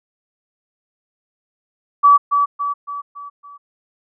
sine tone with echo, 1147 Hz, D6, 41 cents flat, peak -6 dBFS, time 2.03-2.18 s, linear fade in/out 20 ms, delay 280 ms, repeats 5, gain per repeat -6 dB, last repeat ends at 3.58 s, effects none

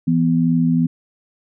sine tone pair together, 166.23 / 248.9 Hz, E3 / B3, +15 / +14 cents, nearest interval perfect fifth, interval 699 cents, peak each -16 dBFS, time 0.07-0.87 s, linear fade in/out 10 ms, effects none

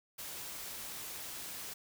white noise, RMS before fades -44 dBFS, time 0.18-1.74 s, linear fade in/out 10 ms, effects none

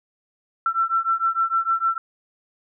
sine beating tone pair, 1341 / 1347.6 Hz, E6 / E6, +29 / +38 cents, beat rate 6.6 Hz, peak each -22 dBFS, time 0.66-1.98 s, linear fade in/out 2 ms, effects none

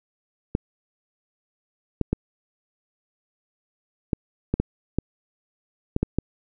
clicks, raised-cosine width 3 ms, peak -8 dBFS, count 10, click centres 0.551 / 2.013 / 2.13 / 4.132 / 4.54 / 4.6 / 4.986 / 5.964 / 6.03 / 6.186 s, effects none

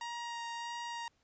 sawtooth tone with vibrato, 940 Hz, A#5, 14 cents sharp, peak -35 dBFS, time 0.01-1.08 s, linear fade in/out 2 ms, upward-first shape sine, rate 1.6 Hz, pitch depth 11 cents each way, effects pink hiss -74 dBFS RMS until 1.23 s + resampled to 16000 Hz

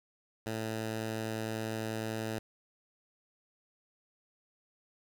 10% pulse tone, 110.9 Hz, A2, 14 cents sharp, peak -26 dBFS, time 0.46-2.39 s, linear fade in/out 5 ms, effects none

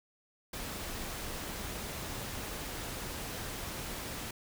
pink noise, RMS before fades -40 dBFS, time 0.53-4.31 s, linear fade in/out 5 ms, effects none

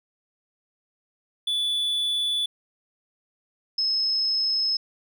triangle / sine tone pair in turn, 3459 / 5183 Hz, A7 / E8, -30 / -30 cents, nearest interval perfect fifth, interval 700 cents, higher second, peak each -21 dBFS, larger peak neither, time 1.47-2.46 / 3.78-4.77 s, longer neither, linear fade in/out 5 ms, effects none

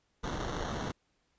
pink noise with sample-and-hold, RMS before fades -36 dBFS, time 0.23-0.92 s, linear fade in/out 10 ms, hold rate 2450 Hz, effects pink hiss -75 dBFS RMS until 1.38 s + resampled to 16000 Hz

